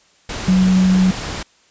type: tone in noise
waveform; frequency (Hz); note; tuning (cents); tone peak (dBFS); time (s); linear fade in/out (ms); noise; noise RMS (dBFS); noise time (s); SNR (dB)
sine; 186.2; F#3; +11; -10; 0.48-1.11; 5; pink; -26; 0.29-1.43; +13
effects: white hiss -54 dBFS RMS until 1.7 s + resampled to 16000 Hz